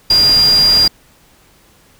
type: tone in noise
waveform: sine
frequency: 4800 Hz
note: D8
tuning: 37 cents sharp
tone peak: -7 dBFS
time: 0.1-0.88 s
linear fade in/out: 5 ms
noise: pink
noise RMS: -22 dBFS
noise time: 0.1-0.88 s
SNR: +12 dB
effects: pink hiss -49 dBFS RMS until 1.99 s